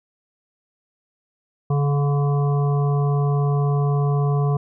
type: harmonic tone with a mistuned harmonic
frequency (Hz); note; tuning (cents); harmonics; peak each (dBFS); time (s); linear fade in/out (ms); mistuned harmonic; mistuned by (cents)
142.7; D3; -49; 1 / 3 / 5 / 7 / 8; -17 / -27 / -31 / -34 / -35; 1.7-4.57; 5; 7; +39
effects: none

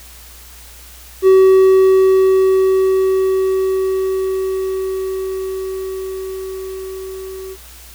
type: tone with level ramp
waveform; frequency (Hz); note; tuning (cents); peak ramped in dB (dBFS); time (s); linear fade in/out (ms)
triangle; 380; F#4; +46; -3 to -25; 1.22-7.57; 50
effects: added 60 Hz sine -40 dBFS peak until 7.94 s + white hiss -40 dBFS RMS until 7.94 s

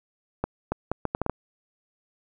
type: accelerating click train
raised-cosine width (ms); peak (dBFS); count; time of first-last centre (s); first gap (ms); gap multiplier
1; -11; 8; 0.44-1.296; 280; 0.7
effects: none

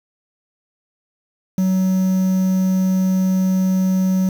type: tone with quantisation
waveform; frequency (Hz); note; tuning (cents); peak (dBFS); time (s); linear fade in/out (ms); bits
triangle; 187.5; F#3; +23; -12; 1.58-4.29; 2; 6
effects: none

